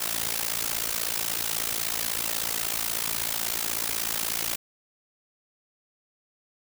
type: noise with amplitude modulation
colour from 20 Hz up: white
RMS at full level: -25 dBFS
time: 0-4.56 s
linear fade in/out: 10 ms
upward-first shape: sine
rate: 56.3 Hz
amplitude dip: 90%
effects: none